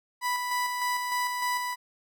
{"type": "tone with tremolo", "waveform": "30% pulse", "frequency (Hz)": 987.8, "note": "B5", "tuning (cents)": 0, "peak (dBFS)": -23, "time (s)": [0.21, 1.76], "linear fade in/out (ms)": 50, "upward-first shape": "square", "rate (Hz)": 3.3, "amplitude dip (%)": 35, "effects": []}